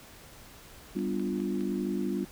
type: chord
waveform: sine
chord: G dominant seventh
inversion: none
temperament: equal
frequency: 196 / 246.9 / 293.7 / 349.2 Hz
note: G3 / B3 / D4 / F4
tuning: 0 / 0 / 0 / 0 cents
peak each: -32 / -35 / -35 / -34 dBFS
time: 0.95-2.25 s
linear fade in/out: 10 ms
type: click train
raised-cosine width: 0.3 ms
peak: -32 dBFS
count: 4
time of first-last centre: 0.99-1.609 s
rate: 4.85 Hz
effects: pink hiss -51 dBFS RMS until 2.31 s